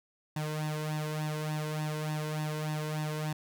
sawtooth tone with flanger, 153.3 Hz, D#3, 25 cents flat, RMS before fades -34 dBFS, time 0.36-3.33 s, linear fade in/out 5 ms, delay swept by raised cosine 1.1 to 2.03 ms, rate 3.4 Hz, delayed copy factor +0.75, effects none

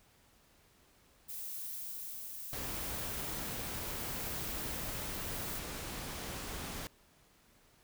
violet noise with tremolo, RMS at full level -42 dBFS, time 1.28-5.6 s, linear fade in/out 20 ms, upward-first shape sine, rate 0.72 Hz, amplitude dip 25%
pink noise, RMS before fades -42 dBFS, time 2.53-6.87 s, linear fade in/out 0 ms
effects pink hiss -66 dBFS RMS until 7.83 s

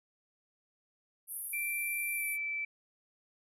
white band-pass noise, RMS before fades -41 dBFS, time 1.27-2.38 s, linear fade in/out 50 ms, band 9500 to 13000 Hz, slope 96 dB/octave
sine tone with pitch glide, 2349 to 2321 Hz, D7 to D7, 0 to -21 cents, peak -33 dBFS, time 1.53-2.65 s, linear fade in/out 5 ms, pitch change -21 cents, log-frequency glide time 2.15-2.25 s
effects none

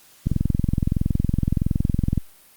click train, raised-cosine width 5 ms, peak -7 dBFS, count 42, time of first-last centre 0.27-2.177 s, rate 21.5 Hz, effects white hiss -52 dBFS RMS until 2.56 s + Opus 48 kbps

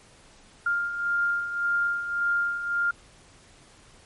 sine beating tone pair, 1400 / 1401.8 Hz, F6 / F6, +4 / +6 cents, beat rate 1.8 Hz, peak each -31 / -24 dBFS, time 0.66-2.91 s, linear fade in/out 5 ms, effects pink hiss -54 dBFS RMS until 4.05 s + MP3 48 kbps

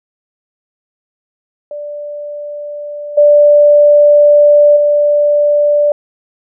sine tone with level steps, 587.3 Hz, D5, in tune, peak -21 / -3 / -7 dBFS, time 1.71-5.92 s, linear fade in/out 2 ms, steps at 3.17 / 4.76 s, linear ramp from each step 10 ms, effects none

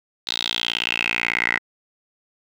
10% pulse tone with band-pass filter sweep, 58.27 Hz, A#1, in tune, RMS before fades -24 dBFS, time 0.27-1.59 s, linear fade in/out 5 ms, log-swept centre 4000 to 1900 Hz, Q 6.2, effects none

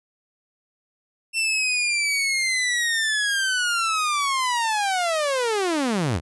sawtooth linear sweep, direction down, 2700 to 66.1 Hz, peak -17 dBFS, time 1.33-6.21 s, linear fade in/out 50 ms, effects resampled to 24000 Hz

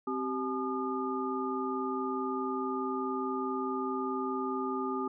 sine tone cluster, 261.4 / 386.1 / 855 / 1216 Hz, C4 / G4 / A5 / D#6, -1 / -26 / -50 / -40 cents, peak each -35 / -35 / -40 / -36 dBFS, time 0.07-5.08 s, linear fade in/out 5 ms, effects none

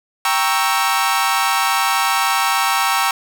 sawtooth chord, G diminished seventh, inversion none, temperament equal, 784 / 932.3 / 1108.7 / 1318.5 Hz, G5 / Bb5 / Db6 / Fb6, 0 / 0 / 0 / 0 cents, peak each -17 dBFS, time 0.25-3.11 s, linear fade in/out 2 ms, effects none

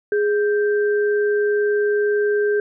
sine tone pair together, 415.3 / 1569.5 Hz, G#4 / G6, 0 / +2 cents, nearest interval octave + major seventh, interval 2302 cents, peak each -16 / -26 dBFS, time 0.12-2.6 s, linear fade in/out 2 ms, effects none

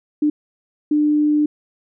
sine tone bursts at uneven times, 298.9 Hz, D4, 31 cents sharp, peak -13 dBFS, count 2, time 0.22-0.3 / 0.91-1.46 s, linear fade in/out 5 ms, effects none

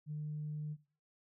sine tone, 150.9 Hz, D3, 47 cents sharp, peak -37 dBFS, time 0.06-0.77 s, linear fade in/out 50 ms, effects noise-tail reverb RT60 0.4 s tail -18 dB re dry + tanh soft clip ceiling -33 dBFS

